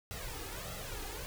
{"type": "noise with flanger", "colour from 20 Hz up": "pink", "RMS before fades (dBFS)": -42, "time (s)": [0.11, 1.26], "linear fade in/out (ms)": 0, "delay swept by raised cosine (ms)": [1.5, 2.44], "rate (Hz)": 1.6, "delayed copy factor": 0.7, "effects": []}